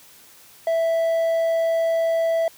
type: tone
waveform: triangle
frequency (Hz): 659.3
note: E5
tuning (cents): 0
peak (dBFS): -16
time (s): 0.67-2.48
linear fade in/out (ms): 2
effects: white hiss -49 dBFS RMS until 2.57 s